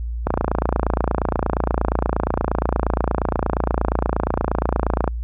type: click train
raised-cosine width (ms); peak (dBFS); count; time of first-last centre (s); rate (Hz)
1; -4; 138; 0.27-5.077; 28.5
effects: added 58 Hz sine -23 dBFS peak until 5.23 s